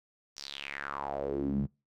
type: tone with band-pass filter sweep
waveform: sawtooth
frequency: 70 Hz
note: C#2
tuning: 18 cents sharp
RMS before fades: -35 dBFS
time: 0.36-1.67 s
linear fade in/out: 20 ms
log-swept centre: 5700 to 160 Hz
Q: 5
effects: noise-tail reverb RT60 0.3 s tail -26 dB re dry